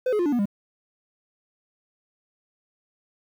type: tone with pitch steps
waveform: triangle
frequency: 508 / 422.3 / 351 / 291.8 / 242.5 / 201.6 Hz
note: B4 / G#4 / F4 / D4 / B3 / G3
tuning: +49 / +29 / +9 / -11 / -31 / +49 cents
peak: -18 dBFS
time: 0.06-0.456 s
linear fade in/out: 5 ms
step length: 66 ms
effects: 9-bit

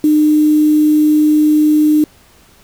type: tone with quantisation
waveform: sine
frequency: 303.5 Hz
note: D#4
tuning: 43 cents flat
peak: -7 dBFS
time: 0.04-2.04 s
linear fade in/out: 2 ms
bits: 5
effects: pink hiss -47 dBFS RMS until 2.63 s

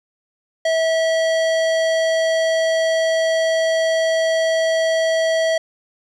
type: tone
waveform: square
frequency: 649 Hz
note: E5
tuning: 27 cents flat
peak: -16 dBFS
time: 0.65-5.58 s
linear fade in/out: 5 ms
effects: low-pass 6000 Hz 12 dB/octave + 9-bit

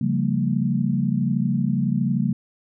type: chord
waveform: sine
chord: G half-diminished seventh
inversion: second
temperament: equal with one note detuned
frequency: 138.59 / 174.61 / 196 / 228.4 Hz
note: Db3 / F3 / G3 / Bb3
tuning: 0 / 0 / 0 / -35 cents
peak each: -24 / -26 / -24 / -24 dBFS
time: 0.01-2.33 s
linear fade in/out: 5 ms
effects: none

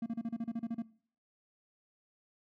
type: tone bursts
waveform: triangle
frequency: 230 Hz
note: A#3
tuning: 23 cents flat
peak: -31 dBFS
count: 11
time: 0.02-0.822 s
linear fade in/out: 5 ms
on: 42 ms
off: 34 ms
effects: noise-tail reverb RT60 0.5 s tail -20 dB re dry

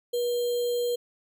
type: tone with sample-and-hold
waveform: sine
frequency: 482.2 Hz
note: B4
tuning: 41 cents flat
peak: -24 dBFS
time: 0.13-0.96 s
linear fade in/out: 10 ms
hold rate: 3675 Hz
effects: none

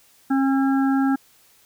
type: harmonic tone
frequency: 270.2 Hz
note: C#4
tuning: 44 cents flat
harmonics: 1 / 3 / 5 / 6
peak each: -17 / -27 / -31 / -33 dBFS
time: 0.3-1.16 s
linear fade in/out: 10 ms
effects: white hiss -56 dBFS RMS until 1.65 s

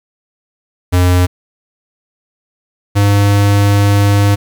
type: tone pair in turn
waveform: square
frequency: 90 / 101.26 Hz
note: F#2 / G#2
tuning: -47 / -43 cents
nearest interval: major second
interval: 204 cents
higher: second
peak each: -8 dBFS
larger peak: neither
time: 0.92-1.27 / 2.95-4.36 s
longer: second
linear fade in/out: 20 ms
effects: 8-bit

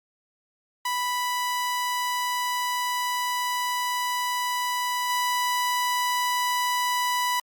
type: tone with level steps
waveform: sawtooth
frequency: 987.8 Hz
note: B5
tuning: in tune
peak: -21 / -19 dBFS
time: 0.85-7.4 s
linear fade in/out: 5 ms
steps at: 5.09 s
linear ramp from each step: 10 ms
effects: Opus 48 kbps

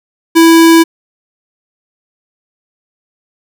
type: tone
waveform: square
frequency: 329.6 Hz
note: E4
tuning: in tune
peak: -3 dBFS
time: 0.35-0.84 s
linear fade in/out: 20 ms
effects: none

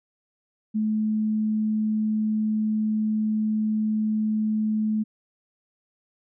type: tone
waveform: sine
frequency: 215.7 Hz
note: A3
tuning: 34 cents flat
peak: -21 dBFS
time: 0.74-5.04 s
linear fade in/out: 20 ms
effects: none

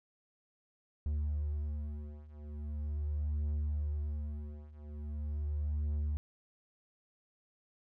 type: beating tone pair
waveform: triangle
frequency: 74 / 74.41 Hz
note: D2 / D2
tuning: +14 / +23 cents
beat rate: 0.41 Hz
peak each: -36 / -34 dBFS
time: 1.06-6.17 s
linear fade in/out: 0 ms
effects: none

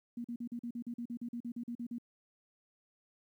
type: tone bursts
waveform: sine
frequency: 237.8 Hz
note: A#3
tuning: 35 cents sharp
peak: -37 dBFS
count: 16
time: 0.17-1.984 s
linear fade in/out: 5 ms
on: 74 ms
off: 42 ms
effects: 12-bit

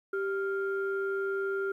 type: tone pair together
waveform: sine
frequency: 391 / 1396.9 Hz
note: G4 / F6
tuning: -4 / 0 cents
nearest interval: octave + minor seventh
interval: 2204 cents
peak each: -29 / -34 dBFS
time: 0.13-1.72 s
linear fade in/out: 5 ms
effects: tanh soft clip ceiling -21 dBFS + 11-bit

